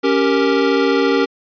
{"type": "chord", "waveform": "square", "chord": "G diminished", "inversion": "second", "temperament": "equal", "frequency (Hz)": [277.2, 392, 466.2], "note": ["Db4", "G4", "Bb4"], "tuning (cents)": [0, 0, 0], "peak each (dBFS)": -18, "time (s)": [0.03, 1.26], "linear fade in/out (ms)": 20, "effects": ["resampled to 11025 Hz"]}